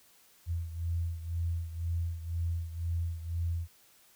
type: beating tone pair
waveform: sine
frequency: 83.8 / 85.8 Hz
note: E2 / F2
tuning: +29 / -30 cents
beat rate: 2 Hz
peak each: -32 / -37 dBFS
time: 0.46-3.68 s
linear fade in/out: 50 ms
effects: white hiss -62 dBFS RMS until 4.15 s